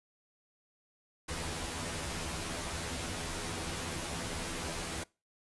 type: noise with comb filter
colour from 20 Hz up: pink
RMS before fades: -38 dBFS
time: 1.28-5.04 s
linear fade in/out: 10 ms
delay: 12 ms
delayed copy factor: +1
effects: noise-tail reverb RT60 0.3 s tail -24 dB re dry + resampled to 24000 Hz